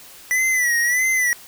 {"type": "tone with vibrato", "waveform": "square", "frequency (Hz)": 1968, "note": "B6", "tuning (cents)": -7, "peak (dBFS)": -17, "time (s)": [0.31, 1.33], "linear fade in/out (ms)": 0, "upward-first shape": "sine", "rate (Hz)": 1.6, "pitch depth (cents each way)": 87, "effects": ["white hiss -43 dBFS RMS until 1.47 s"]}